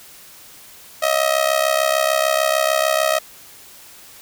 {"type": "tone with amplitude modulation", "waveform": "sawtooth", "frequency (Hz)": 633, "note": "D#5", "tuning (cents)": 30, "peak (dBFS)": -8, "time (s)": [1.02, 3.19], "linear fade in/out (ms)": 10, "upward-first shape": "sine", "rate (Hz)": 66.7, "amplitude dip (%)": 85, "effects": ["white hiss -43 dBFS RMS until 4.21 s"]}